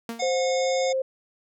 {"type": "tone with exponential decay", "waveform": "sawtooth", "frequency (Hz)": 231, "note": "A#3", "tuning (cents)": -16, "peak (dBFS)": -24, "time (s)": [0.09, 0.34], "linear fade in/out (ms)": 2, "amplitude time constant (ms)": 54}
{"type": "harmonic tone", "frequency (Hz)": 723, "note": "F#5", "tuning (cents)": -40, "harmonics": [1, 3, 5, 7, 9, 10], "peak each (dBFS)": [-29, -34, -36, -37, -39, -39], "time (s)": [0.19, 0.93], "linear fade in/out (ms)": 10}
{"type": "tone with pitch glide", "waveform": "sine", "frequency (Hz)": [523.3, 526.9], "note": ["C5", "C5"], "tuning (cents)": [0, 12], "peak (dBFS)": -22, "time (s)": [0.22, 1.02], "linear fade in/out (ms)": 5, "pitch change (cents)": 12, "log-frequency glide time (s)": [0.56, 0.69]}
{"effects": []}